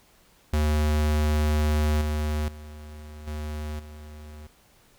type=tone with level steps; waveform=square; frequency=75.7 Hz; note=D#2; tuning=47 cents flat; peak=-21 / -25 / -40 / -31 / -41 dBFS; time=0.53-4.47 s; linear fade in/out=5 ms; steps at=2.01 / 2.48 / 3.27 / 3.79 s; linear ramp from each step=5 ms; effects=pink hiss -59 dBFS RMS until 4.98 s